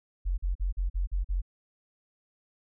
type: tone bursts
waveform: sine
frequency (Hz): 45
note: F#1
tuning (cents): -47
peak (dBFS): -25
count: 7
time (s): 0.25-1.418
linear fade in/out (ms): 20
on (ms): 130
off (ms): 43
effects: none

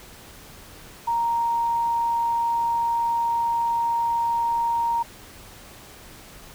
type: tone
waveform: sine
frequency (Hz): 932.3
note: A#5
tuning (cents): 0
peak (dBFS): -20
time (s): 1.07-5.03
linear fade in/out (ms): 10
effects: pink hiss -45 dBFS RMS until 6.54 s

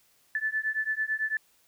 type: beating tone pair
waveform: sine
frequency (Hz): 1743 / 1752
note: A6 / A6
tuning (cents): -17 / -8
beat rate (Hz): 9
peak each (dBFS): -30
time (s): 0.35-1.37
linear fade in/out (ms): 2
effects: white hiss -65 dBFS RMS until 1.67 s

